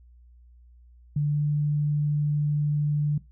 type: tone with pitch glide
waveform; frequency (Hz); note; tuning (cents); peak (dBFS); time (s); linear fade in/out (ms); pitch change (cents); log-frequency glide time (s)
sine; 146.9 to 147.84; D3 to D3; +1 to +12; -21; 1.16-3.18; 5; +11; 1.29-1.41
effects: noise-tail reverb RT60 0.2 s tail -19 dB re dry + added 60 Hz sine -50 dBFS peak until 3.31 s